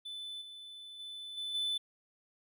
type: tone with level steps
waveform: triangle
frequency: 3507 Hz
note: A7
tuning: 6 cents flat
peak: -39 / -45 / -41 / -35 / -30 dBFS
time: 0.05-1.78 s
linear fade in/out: 10 ms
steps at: 0.41 / 0.99 / 1.37 / 1.54 s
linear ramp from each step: 10 ms
effects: none